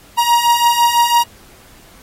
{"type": "beating tone pair", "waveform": "45% pulse", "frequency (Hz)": [943, 949], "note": ["A#5", "A#5"], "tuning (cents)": [20, 31], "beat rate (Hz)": 6, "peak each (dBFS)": [-16, -12], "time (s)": [0.17, 1.24], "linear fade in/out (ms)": 20, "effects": ["pink hiss -45 dBFS RMS until 2.02 s", "AAC 48 kbps"]}